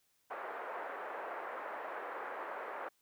pink band-pass noise, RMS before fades -43 dBFS, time 0.3-2.89 s, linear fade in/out 10 ms, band 460 to 1700 Hz, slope 24 dB/octave, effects white hiss -75 dBFS RMS until 3.01 s

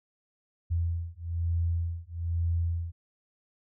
sine beating tone pair, 84 / 85.1 Hz, E2 / F2, +33 / -44 cents, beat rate 1.1 Hz, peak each -30 dBFS, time 0.7-2.92 s, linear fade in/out 20 ms, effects none

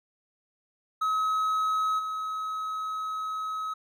triangle tone with level steps, 1279 Hz, D#6, 47 cents sharp, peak -22 / -28 dBFS, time 1.01-3.74 s, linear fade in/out 10 ms, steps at 1.98 s, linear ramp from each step 20 ms, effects none

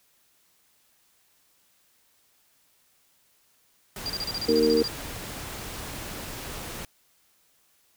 pink noise, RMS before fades -37 dBFS, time 3.96-6.85 s, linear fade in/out 2 ms
sine tone bursts, 4772 Hz, D8, 27 cents sharp, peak -28 dBFS, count 12, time 4.06-4.878 s, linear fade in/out 0 ms, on 37 ms, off 34 ms
harmonic tone, 77 Hz, D#2, 17 cents flat, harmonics 3 / 4 / 5 / 6, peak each -27 / -25 / -31 / -20 dBFS, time 4.48-4.83 s, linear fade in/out 10 ms
effects white hiss -65 dBFS RMS until 7.96 s

